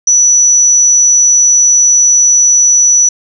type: tone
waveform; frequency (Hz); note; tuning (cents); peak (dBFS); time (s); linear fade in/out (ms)
sine; 5920; F#8; 0; -4; 0.07-3.09; 5
effects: none